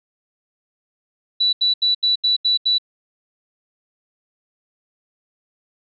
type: tone bursts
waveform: sine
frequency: 3951 Hz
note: B7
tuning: in tune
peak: -14 dBFS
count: 7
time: 1.4-2.784 s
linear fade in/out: 10 ms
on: 130 ms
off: 79 ms
effects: none